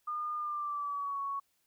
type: tone with pitch glide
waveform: sine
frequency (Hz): 1214 to 1113.2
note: D#6 to C#6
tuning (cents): -43 to +7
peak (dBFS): -33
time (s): 0.07-1.4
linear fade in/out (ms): 10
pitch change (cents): -150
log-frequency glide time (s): 0.36-1.2
effects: white hiss -75 dBFS RMS until 1.66 s